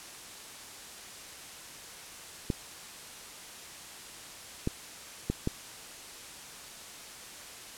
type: clicks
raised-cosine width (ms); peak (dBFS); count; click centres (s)
3; -15; 4; 2.502 / 4.674 / 5.3 / 5.474
effects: white hiss -46 dBFS RMS until 7.77 s + low-pass 10000 Hz 12 dB/octave